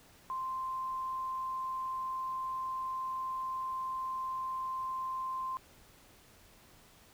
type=tone; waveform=sine; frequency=1044 Hz; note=C6; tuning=4 cents flat; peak=-34 dBFS; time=0.3-5.57 s; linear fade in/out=0 ms; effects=pink hiss -60 dBFS RMS until 7.13 s